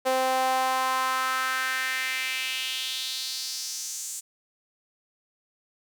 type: tone with high-pass filter sweep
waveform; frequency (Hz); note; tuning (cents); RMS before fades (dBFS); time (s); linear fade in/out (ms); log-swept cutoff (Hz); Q
sawtooth; 260; C4; -11; -28; 0.05-4.21; 20; 580 to 7600; 3.1
effects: none